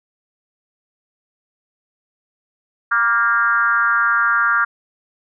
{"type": "tone with frequency modulation", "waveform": "sine", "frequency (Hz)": 1396.9, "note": "F6", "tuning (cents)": 0, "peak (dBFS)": -13, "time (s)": [2.91, 4.65], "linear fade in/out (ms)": 10, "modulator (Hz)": 225, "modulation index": 1.1, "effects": []}